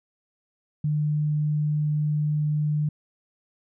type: tone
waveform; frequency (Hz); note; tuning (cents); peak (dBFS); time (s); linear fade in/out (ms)
sine; 150.3; D3; +40; -21; 0.84-2.89; 5
effects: none